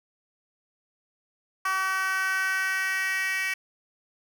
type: tone with high-pass filter sweep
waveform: 10% pulse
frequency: 380 Hz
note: F#4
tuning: 46 cents sharp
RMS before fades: -27 dBFS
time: 1.65-3.54 s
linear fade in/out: 5 ms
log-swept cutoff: 1200 to 2100 Hz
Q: 3.8
effects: none